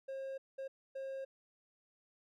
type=tone bursts at uneven times; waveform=triangle; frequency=537 Hz; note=C5; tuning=45 cents sharp; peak=-38 dBFS; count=3; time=0.08-0.38 / 0.58-0.68 / 0.95-1.25 s; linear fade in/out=10 ms; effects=none